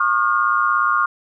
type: tone cluster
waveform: sine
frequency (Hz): 1093 / 1210 / 1418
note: C#6 / D#6 / F6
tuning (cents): -25 / -49 / +26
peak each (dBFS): -19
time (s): 0-1.06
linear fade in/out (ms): 5
effects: none